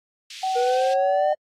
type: high-pass noise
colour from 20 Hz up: pink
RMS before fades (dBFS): -34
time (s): 0.3-0.94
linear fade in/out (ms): 5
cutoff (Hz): 2700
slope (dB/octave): 24
type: tone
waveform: sine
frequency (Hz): 757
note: F#5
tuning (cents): +39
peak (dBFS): -21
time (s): 0.43-1.33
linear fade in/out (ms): 5
type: linear sweep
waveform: triangle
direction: up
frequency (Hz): 477.9 to 610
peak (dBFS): -18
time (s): 0.55-1.35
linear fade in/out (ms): 20
effects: low-pass 5000 Hz 12 dB/octave + AAC 48 kbps